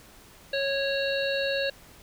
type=harmonic tone with a mistuned harmonic; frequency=551 Hz; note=C#5; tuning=11 cents flat; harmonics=1 / 3 / 5 / 7 / 8; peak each=-27 / -32 / -34 / -35 / -36 dBFS; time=0.53-1.7 s; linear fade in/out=5 ms; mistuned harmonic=8; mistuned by=-23 cents; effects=pink hiss -52 dBFS RMS until 2.02 s

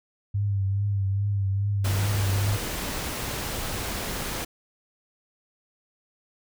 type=tone with vibrato; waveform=sine; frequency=99.4 Hz; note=G2; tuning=25 cents sharp; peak=-22 dBFS; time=0.34-2.57 s; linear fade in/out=10 ms; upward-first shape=triangle; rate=2.4 Hz; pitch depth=54 cents each way
type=noise; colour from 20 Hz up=pink; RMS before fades=-31 dBFS; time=1.84-4.45 s; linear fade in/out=10 ms
effects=none

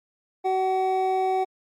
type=tone pair together; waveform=triangle; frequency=377.3 / 754 Hz; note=F#4 / F#5; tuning=+34 / +32 cents; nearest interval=octave; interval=1198 cents; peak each=-23 / -21 dBFS; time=0.44-1.45 s; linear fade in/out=20 ms; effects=Opus 48 kbps

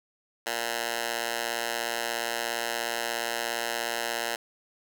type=tone with high-pass filter; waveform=10% pulse; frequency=117 Hz; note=A#2; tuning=7 cents sharp; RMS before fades=-31 dBFS; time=0.46-4.36 s; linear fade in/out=5 ms; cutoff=830 Hz; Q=0.64; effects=none

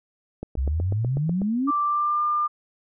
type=click train; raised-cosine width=2 ms; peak=-18 dBFS; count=9; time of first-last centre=0.43-1.418 s; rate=8.1 Hz
type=exponential sweep; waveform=sine; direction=up; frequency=61.74 to 293.7 Hz; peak=-21 dBFS; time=0.57-1.71 s; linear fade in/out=10 ms
type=tone with pitch glide; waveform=sine; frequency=1174.7 to 1200.1 Hz; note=D6 to D6; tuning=0 to +37 cents; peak=-20 dBFS; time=1.67-2.48 s; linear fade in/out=20 ms; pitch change=+37 cents; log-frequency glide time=1.83-2.22 s
effects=none

